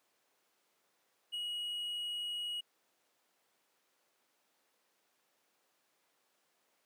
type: tone with ADSR envelope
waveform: triangle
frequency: 2902 Hz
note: F#7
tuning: 34 cents flat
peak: -33 dBFS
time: 1.32-2.61 s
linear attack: 25 ms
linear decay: 3 ms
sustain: -2 dB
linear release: 10 ms
effects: pink hiss -75 dBFS RMS until 6.85 s + high-pass 400 Hz 12 dB/octave